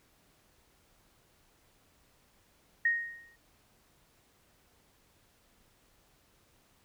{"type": "tone with exponential decay", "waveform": "sine", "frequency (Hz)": 1864.7, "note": "A#6", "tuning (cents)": 0, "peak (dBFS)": -22, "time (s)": [2.85, 3.36], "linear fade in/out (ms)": 5, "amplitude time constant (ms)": 110, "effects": ["pink hiss -67 dBFS RMS until 6.84 s"]}